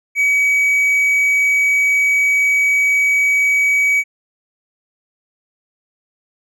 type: tone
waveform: triangle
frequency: 2271 Hz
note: C#7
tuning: 41 cents sharp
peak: -10 dBFS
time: 0.15-4.04 s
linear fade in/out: 50 ms
effects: none